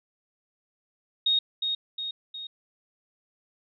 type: tone with echo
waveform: sine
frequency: 3730 Hz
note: A#7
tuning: in tune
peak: -20 dBFS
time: 1.26-1.39 s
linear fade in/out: 5 ms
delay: 360 ms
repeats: 3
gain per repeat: -5 dB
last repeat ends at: 2.47 s
effects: none